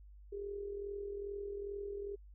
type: tone with amplitude modulation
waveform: sine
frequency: 403.4 Hz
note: G4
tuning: 50 cents sharp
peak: -37 dBFS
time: 0.32-2.16 s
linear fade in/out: 10 ms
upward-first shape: sine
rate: 42.4 Hz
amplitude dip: 55%
effects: added 50 Hz sine -53 dBFS peak until 2.34 s